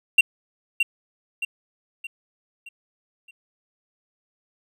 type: tone with echo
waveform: triangle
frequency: 2752 Hz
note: F7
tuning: 26 cents flat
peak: -8 dBFS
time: 0.18-0.21 s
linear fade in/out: 5 ms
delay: 620 ms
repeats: 5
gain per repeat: -7 dB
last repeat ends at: 3.31 s
effects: none